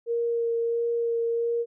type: tone with vibrato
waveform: sine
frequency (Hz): 466.2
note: A#4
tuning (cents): 0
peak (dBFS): -23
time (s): 0.06-1.66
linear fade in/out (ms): 50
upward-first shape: sine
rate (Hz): 1.5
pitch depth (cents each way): 11
effects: none